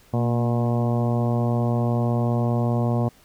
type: harmonic tone with a mistuned harmonic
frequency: 119.7 Hz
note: A#2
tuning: 46 cents sharp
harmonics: 1 / 2 / 3 / 4 / 5 / 6 / 7 / 8 / 9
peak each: -21 / -25 / -32 / -32 / -31 / -33 / -37 / -40 / -39 dBFS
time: 0.13-3.09 s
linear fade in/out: 10 ms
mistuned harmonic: 2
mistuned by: -37 cents
effects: pink hiss -55 dBFS RMS until 3.24 s